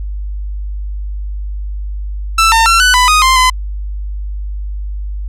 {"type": "tone with pitch steps", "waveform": "sawtooth", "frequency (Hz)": [1328, 906, 1356, 1494, 997, 1244, 1046, 1018], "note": ["E6", "A#5", "E6", "F#6", "B5", "D#6", "C6", "C6"], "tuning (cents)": [12, -50, 49, 16, 16, -1, -1, -48], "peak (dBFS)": -3, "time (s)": [2.38, 3.5], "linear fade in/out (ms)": 5, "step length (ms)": 140, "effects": ["added 50 Hz sine -18 dBFS peak until 5.28 s", "low-pass 10000 Hz 12 dB/octave"]}